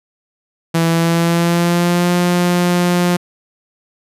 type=tone with pitch glide; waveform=sawtooth; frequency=165.7 to 176.57 Hz; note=E3 to F3; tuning=+9 to +19 cents; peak=-8 dBFS; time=0.74-3.17 s; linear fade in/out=10 ms; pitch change=+110 cents; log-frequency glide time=0.89-2.14 s; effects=resampled to 32000 Hz